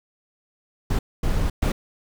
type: noise bursts at uneven times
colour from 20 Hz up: brown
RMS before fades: -21 dBFS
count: 3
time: 0.9-0.99 / 1.23-1.5 / 1.62-1.72 s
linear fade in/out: 5 ms
effects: none